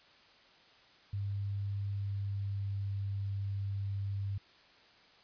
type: tone with pitch glide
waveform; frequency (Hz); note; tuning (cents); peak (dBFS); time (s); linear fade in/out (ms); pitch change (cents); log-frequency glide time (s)
sine; 100 to 99.19; G2 to G2; +35 to +21; -33; 1.13-4.38; 5; -14; 1.89-2.92
effects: white hiss -61 dBFS RMS until 5.23 s + resampled to 11025 Hz